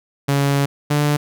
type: tone pair in turn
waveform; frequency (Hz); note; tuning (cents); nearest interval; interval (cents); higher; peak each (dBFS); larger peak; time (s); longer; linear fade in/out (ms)
sawtooth; 140.4 / 147.12; C#3 / D3; +22 / +3; minor second; 81; second; -11; neither; 0.28-0.66 / 0.9-1.17; first; 10
effects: none

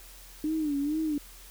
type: tone with vibrato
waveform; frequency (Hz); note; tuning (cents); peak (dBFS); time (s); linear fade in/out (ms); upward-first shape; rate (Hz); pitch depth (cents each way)
sine; 298.8; D4; +30; -26; 0.44-1.18; 2; sine; 2.2; 110
effects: added 42 Hz sine -50 dBFS peak until 1.5 s + white hiss -51 dBFS RMS until 1.5 s

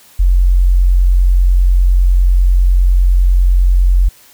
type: tone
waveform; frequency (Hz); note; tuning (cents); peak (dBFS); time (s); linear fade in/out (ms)
sine; 45; F#1; -47; -6; 0.19-4.09; 10
effects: white hiss -44 dBFS RMS until 4.33 s

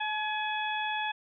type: harmonic tone with a mistuned harmonic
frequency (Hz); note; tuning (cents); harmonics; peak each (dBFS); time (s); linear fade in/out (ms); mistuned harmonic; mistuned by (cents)
845; G#5; +30; 1 / 2 / 3 / 4; -32 / -35 / -37 / -38; 0-1.12; 10; 1; +26
effects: none

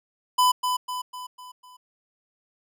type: tone with echo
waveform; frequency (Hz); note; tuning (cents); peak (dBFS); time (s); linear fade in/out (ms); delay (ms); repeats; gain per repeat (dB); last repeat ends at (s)
square; 1001; B5; +23; -17; 0.38-0.52; 10; 250; 5; -6; 1.77
effects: none

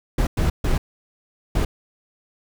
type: noise bursts at uneven times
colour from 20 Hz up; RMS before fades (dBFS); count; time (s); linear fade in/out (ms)
brown; -19; 4; 0.18-0.27 / 0.37-0.5 / 0.64-0.78 / 1.55-1.65; 5
effects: none

